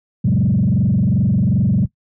sine tone with frequency modulation, 155.56 Hz, D#3, in tune, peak -11 dBFS, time 0.24-1.86 s, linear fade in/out 10 ms, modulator 22.6 Hz, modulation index 2.5, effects noise-tail reverb RT60 0.1 s tail -19 dB re dry + tanh soft clip ceiling -8 dBFS

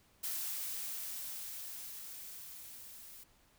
blue noise with level ramp, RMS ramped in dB -38 to -53 dBFS, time 0.23-3.24 s, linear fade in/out 10 ms, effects pink hiss -68 dBFS RMS until 3.58 s

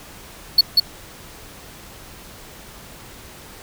triangle tone with echo, 4400 Hz, C#8, 14 cents flat, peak -6 dBFS, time 0.58-0.61 s, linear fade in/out 5 ms, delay 190 ms, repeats 1, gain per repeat -2 dB, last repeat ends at 0.8 s, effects pink hiss -41 dBFS RMS until 3.62 s

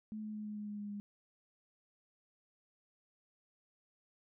sine tone with pitch steps, 215.3 / 213.7 / 212.1 / 210.5 / 208.9 / 207.4 / 205.8 / 204.3 Hz, A3 / G#3 / G#3 / G#3 / G#3 / G#3 / G#3 / G#3, -37 / +50 / +37 / +24 / +10 / -2 / -16 / -28 cents, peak -40 dBFS, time 0.12-1 s, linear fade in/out 0 ms, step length 110 ms, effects none

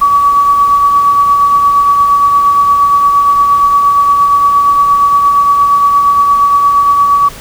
sine tone with tremolo, 1139 Hz, C#6, 47 cents sharp, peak -3 dBFS, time 0.01-7.29 s, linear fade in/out 10 ms, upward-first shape triangle, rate 8.6 Hz, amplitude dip 40%, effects pink hiss -30 dBFS RMS until 7.4 s

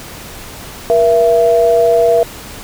sine tone pair together, 475.7 / 668.5 Hz, A#4 / E5, +35 / +24 cents, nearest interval tritone, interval 589 cents, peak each -10 dBFS, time 0.9-2.23 s, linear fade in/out 0 ms, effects pink hiss -31 dBFS RMS until 2.63 s

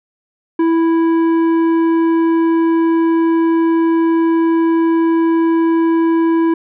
sine tone with tanh clipping, 329.6 Hz, E4, in tune, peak -12 dBFS, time 0.59-6.54 s, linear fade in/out 5 ms, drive 10 dB, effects none

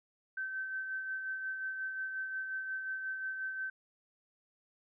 sine tone with tremolo, 1542 Hz, G6, 29 cents flat, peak -34 dBFS, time 0.37-3.7 s, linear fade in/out 5 ms, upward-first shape sine, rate 5.6 Hz, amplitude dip 40%, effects none

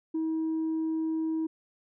sine tone, 320 Hz, D#4, 49 cents sharp, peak -25 dBFS, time 0.14-1.47 s, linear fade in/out 10 ms, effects tanh soft clip ceiling -25 dBFS

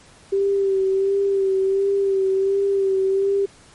sine tone with vibrato, 390 Hz, G4, 9 cents flat, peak -16 dBFS, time 0.32-3.46 s, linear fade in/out 10 ms, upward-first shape sine, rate 1.4 Hz, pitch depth 32 cents each way, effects pink hiss -49 dBFS RMS until 3.74 s + MP3 48 kbps

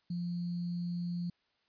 sine tone with sample-and-hold, 174.4 Hz, F3, 2 cents flat, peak -33 dBFS, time 0.1-1.3 s, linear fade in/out 5 ms, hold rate 4410 Hz, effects white hiss -75 dBFS RMS until 1.68 s + resampled to 11025 Hz

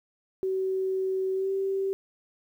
sine tone with pitch glide, 379.3 to 387.9 Hz, F#4 to G4, +43 to -18 cents, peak -25 dBFS, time 0.43-1.93 s, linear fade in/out 0 ms, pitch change +39 cents, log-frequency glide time 1.33-1.51 s, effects 10-bit

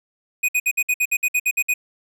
square tone bursts, 2489 Hz, D#7, in tune, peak -17 dBFS, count 12, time 0.43-1.74 s, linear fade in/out 10 ms, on 56 ms, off 58 ms, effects none

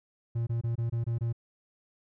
triangle tone bursts, 116.54 Hz, A#2, in tune, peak -25 dBFS, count 7, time 0.35-1.328 s, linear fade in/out 10 ms, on 120 ms, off 23 ms, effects none

